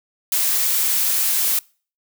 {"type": "noise", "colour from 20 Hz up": "blue", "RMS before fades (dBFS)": -19, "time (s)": [0.32, 1.59], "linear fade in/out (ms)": 2, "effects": ["noise-tail reverb RT60 0.4 s tail -25 dB re dry"]}